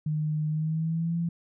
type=tone with pitch glide; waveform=sine; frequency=153.2 to 169.01 Hz; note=D#3 to E3; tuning=-27 to +44 cents; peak=-25 dBFS; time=0.06-1.29 s; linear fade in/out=5 ms; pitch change=+171 cents; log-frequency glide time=0.48-1.17 s; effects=none